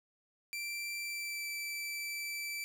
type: tone with pitch glide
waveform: sawtooth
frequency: 2349 to 2326 Hz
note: D7 to D7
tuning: 0 to -17 cents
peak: -34 dBFS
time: 0.53-2.64 s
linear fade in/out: 0 ms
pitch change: -17 cents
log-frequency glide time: 0.98-1.46 s
effects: none